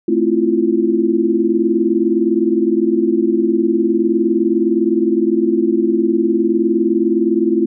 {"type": "chord", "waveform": "sine", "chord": "F major seventh", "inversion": "first", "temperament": "equal", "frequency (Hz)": [220, 261.6, 329.6, 349.2], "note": ["A3", "C4", "E4", "F4"], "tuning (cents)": [0, 0, 0, 0], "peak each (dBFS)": [-19, -21, -16, -16], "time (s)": [0.08, 7.66], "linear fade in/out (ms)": 5, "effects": []}